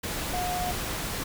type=tone in noise; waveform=sine; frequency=720 Hz; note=F#5; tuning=47 cents flat; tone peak=-29 dBFS; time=0.33-0.72 s; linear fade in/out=10 ms; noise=pink; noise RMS=-32 dBFS; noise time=0.03-1.24 s; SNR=0 dB; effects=none